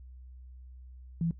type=tone; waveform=sine; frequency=167 Hz; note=E3; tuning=23 cents sharp; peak=-26 dBFS; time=1.21-1.31 s; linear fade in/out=2 ms; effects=noise-tail reverb RT60 0.1 s tail -19 dB re dry + added 63 Hz sine -46 dBFS peak until 1.39 s